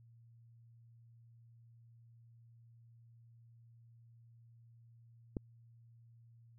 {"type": "click", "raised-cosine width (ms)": 3, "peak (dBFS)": -24, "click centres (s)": 5.368, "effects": ["added 116 Hz sine -59 dBFS peak until 6.58 s"]}